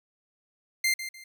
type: tone with echo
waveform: sawtooth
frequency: 2094 Hz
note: C7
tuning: 1 cent sharp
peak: -19 dBFS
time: 0.84-0.94 s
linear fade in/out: 5 ms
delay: 150 ms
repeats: 2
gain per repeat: -11 dB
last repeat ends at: 1.24 s
effects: none